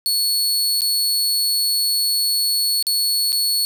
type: tone with dropouts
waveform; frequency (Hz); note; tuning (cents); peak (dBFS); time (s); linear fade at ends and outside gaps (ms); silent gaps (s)
sawtooth; 4400; C#8; -14; -14; 0.06-3.65; 0; 0.808-0.818 / 2.826-2.868 / 3.321-3.328
effects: 7-bit